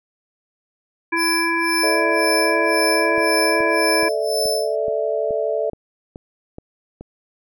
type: harmonic tone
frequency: 334.1 Hz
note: E4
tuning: 23 cents sharp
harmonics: 1 / 3 / 5 / 7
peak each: -23 / -23 / -23 / -23 dBFS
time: 1.12-4.09 s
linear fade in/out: 10 ms
type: tone with tremolo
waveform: sawtooth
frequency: 5274 Hz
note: E8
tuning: in tune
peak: -18 dBFS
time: 1.16-4.76 s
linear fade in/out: 50 ms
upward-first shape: sine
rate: 1.9 Hz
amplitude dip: 95%
type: chord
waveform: sine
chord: A suspended fourth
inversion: none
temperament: equal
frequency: 440 / 587.3 / 659.3 Hz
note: A4 / D5 / E5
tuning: 0 / 0 / 0 cents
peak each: -23 dBFS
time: 1.83-5.7 s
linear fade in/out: 5 ms
type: click train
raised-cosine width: 2 ms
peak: -21 dBFS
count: 10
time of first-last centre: 3.18-7.01 s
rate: 2.35 Hz
effects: none